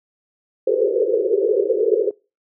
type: band-pass noise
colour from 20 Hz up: white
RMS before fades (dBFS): -18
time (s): 0.67-2.11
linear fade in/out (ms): 5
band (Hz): 370 to 510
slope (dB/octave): 96
effects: noise-tail reverb RT60 0.3 s tail -24 dB re dry